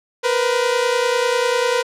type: tone pair together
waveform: sawtooth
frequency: 473.9 / 504 Hz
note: A#4 / B4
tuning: +28 / +35 cents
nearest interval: minor second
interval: 107 cents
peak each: -15 dBFS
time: 0.23-1.83 s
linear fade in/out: 20 ms
effects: low-pass 8000 Hz 12 dB/octave